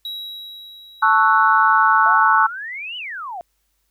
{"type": "tone with exponential decay", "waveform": "triangle", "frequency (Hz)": 3870, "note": "B7", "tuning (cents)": -36, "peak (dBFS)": -24, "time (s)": [0.05, 2.31], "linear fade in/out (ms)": 2, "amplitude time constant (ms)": 490}
{"type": "chord", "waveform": "sine", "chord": "F# minor seventh", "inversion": "first", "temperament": "equal", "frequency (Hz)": [880, 1108.7, 1318.5, 1480], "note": ["A5", "C#6", "E6", "F#6"], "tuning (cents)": [0, 0, 0, 0], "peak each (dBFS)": -17, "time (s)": [1.02, 2.47], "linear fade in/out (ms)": 10}
{"type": "exponential two-way sweep", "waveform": "sine", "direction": "up then down", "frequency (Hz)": [666, 3038, 666], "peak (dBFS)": -27, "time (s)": [2.06, 3.41], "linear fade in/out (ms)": 0, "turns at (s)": 2.97}
{"effects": ["added 50 Hz sine -69 dBFS peak until 3.9 s", "white hiss -69 dBFS RMS until 3.9 s"]}